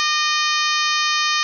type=harmonic tone with a mistuned harmonic; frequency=615 Hz; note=D#5; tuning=20 cents flat; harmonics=2 / 3 / 4 / 5 / 6 / 7 / 8 / 9 / 10; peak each=-22 / -24 / -25 / -26 / -27 / -27 / -28 / -29 / -29 dBFS; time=0-1.43 s; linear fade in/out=0 ms; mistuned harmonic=2; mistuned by=-38 cents; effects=none